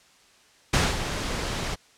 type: noise with ADSR envelope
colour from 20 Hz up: pink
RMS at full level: -19 dBFS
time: 0.73-1.76 s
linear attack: 9 ms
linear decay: 220 ms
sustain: -10 dB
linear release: 26 ms
effects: white hiss -57 dBFS RMS until 1.97 s + low-pass 7000 Hz 12 dB/octave